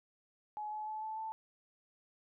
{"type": "tone with pitch steps", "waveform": "sine", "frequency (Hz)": [846, 854.8, 863.8, 872.8, 881.9], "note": ["G#5", "G#5", "A5", "A5", "A5"], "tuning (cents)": [32, 50, -32, -14, 4], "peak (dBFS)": -38, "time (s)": [0.57, 1.32], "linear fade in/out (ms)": 0, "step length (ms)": 150, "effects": []}